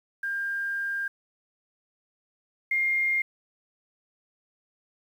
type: tone pair in turn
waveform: sine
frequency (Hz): 1600 / 2120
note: G6 / C7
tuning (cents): +35 / +22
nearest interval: perfect fourth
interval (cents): 487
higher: second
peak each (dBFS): -27 / -22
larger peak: second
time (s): 0.23-1.08 / 2.71-3.22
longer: first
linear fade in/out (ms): 5
effects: 9-bit